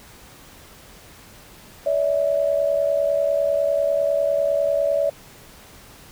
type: tone pair together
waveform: sine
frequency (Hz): 572 / 642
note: D5 / E5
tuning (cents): -46 / -46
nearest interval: major second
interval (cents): 200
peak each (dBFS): -19 / -22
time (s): 1.86-5.1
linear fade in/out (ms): 5
effects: pink hiss -46 dBFS RMS until 6.11 s